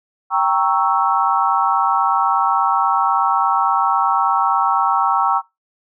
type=chord; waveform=sine; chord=G diminished seventh; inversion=none; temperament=equal; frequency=784 / 932.3 / 1108.7 / 1318.5 Hz; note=G5 / Bb5 / Db6 / Fb6; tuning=0 / 0 / 0 / 0 cents; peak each=-19 dBFS; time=0.3-5.42 s; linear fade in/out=50 ms; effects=noise-tail reverb RT60 0.2 s tail -21 dB re dry